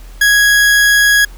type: tone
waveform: 40% pulse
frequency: 1661.2 Hz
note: G#6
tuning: in tune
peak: -6 dBFS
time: 0.21-1.25 s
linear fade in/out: 5 ms
effects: added 41 Hz sine -30 dBFS peak until 1.37 s + pink hiss -43 dBFS RMS until 1.37 s